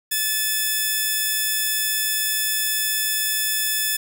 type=tone pair together; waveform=5% pulse; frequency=1739 / 2559 Hz; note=A6 / D#7; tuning=-21 / +48 cents; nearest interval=perfect fifth; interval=669 cents; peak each=-10 / -19 dBFS; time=0.11-3.97 s; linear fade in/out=10 ms; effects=8-bit